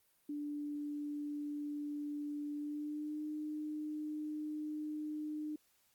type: tone with pitch glide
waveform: sine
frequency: 293.3 to 303.6 Hz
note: D4 to D#4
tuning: -2 to -42 cents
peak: -38 dBFS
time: 0.29-5.56 s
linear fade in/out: 5 ms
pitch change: +60 cents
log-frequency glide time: 2.55-3.24 s
effects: white hiss -73 dBFS RMS until 5.94 s + Opus 32 kbps